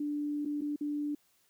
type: tone with dropouts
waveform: sine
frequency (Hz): 293.7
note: D4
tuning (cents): 0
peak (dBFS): -31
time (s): 0-1.15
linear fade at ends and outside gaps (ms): 5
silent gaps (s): 0.451-0.457 / 0.61-0.617 / 0.761-0.809
effects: white hiss -70 dBFS RMS until 1.49 s